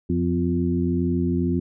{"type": "harmonic tone with a mistuned harmonic", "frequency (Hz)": 87.31, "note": "F2", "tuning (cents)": 0, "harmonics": [1, 2, 3, 4], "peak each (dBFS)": [-26, -24, -24, -27], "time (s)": [0.09, 1.6], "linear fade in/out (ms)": 10, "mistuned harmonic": 3, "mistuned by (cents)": -36, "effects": []}